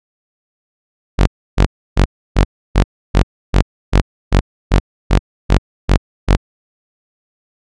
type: tone bursts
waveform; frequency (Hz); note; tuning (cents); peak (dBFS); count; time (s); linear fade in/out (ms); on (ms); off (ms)
sawtooth; 47.52; F#1; +47; -3; 14; 1.18-6.368; 20; 92; 300
effects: low-pass 6000 Hz 12 dB/octave